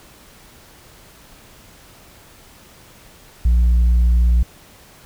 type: tone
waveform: sine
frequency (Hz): 59.4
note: A#1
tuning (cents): +33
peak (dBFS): -8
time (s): 3.45-4.43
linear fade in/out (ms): 5
effects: tanh soft clip ceiling -10 dBFS + pink hiss -46 dBFS RMS until 5.05 s